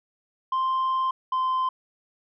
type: tone pair in turn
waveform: sine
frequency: 1046.5 / 1035.7 Hz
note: C6 / C6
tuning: 0 / -18 cents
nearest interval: unison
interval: 18 cents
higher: first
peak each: -19 dBFS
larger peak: neither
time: 0.52-1.11 / 1.32-1.69 s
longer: first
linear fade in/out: 5 ms
effects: tanh soft clip ceiling -21 dBFS